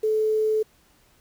sine tone with quantisation, 433.6 Hz, A4, 25 cents flat, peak -19 dBFS, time 0.03-0.63 s, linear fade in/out 10 ms, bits 8, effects pink hiss -60 dBFS RMS until 1.2 s

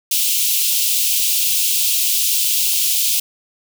white high-pass noise, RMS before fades -17 dBFS, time 0.11-3.2 s, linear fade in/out 5 ms, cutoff 2600 Hz, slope 48 dB/octave, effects none

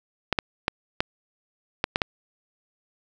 clicks, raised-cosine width 0.3 ms, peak -5 dBFS, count 7, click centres 0.327 / 0.388 / 0.681 / 1.005 / 1.841 / 1.959 / 2.018 s, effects none

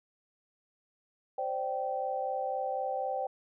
sine chord, C suspended second, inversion none, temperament equal with one note detuned, 523.3 / 587.3 / 777.7 Hz, C5 / D5 / G5, 0 / 0 / -14 cents, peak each -35 / -38 / -33 dBFS, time 1.38-3.27 s, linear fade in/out 5 ms, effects none

